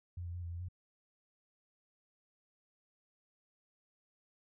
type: tone with pitch steps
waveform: sine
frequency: 87.9 / 86.1 / 88.3 / 85.2 / 85.9 / 89.9 Hz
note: F2 / F2 / F2 / F2 / F2 / F#2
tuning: +12 / -24 / +20 / -42 / -28 / -49 cents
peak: -39 dBFS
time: 0.17-0.686 s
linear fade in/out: 5 ms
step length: 86 ms
effects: none